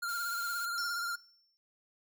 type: tone with vibrato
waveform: square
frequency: 1396.9 Hz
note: F6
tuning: in tune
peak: -34 dBFS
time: 0.02-1.16 s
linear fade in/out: 10 ms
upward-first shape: triangle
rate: 17 Hz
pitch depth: 52 cents each way
type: noise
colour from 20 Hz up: blue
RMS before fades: -46 dBFS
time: 0.08-0.66 s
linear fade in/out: 10 ms
type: tone with exponential decay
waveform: triangle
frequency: 5410 Hz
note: E8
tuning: 44 cents sharp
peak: -34 dBFS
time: 0.78-1.57 s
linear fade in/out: 0 ms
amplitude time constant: 170 ms
effects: noise-tail reverb RT60 0.4 s tail -25 dB re dry